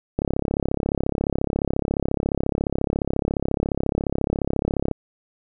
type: click train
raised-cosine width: 2 ms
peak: -8 dBFS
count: 163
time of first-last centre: 0.19-4.913 s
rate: 34.3 Hz
effects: none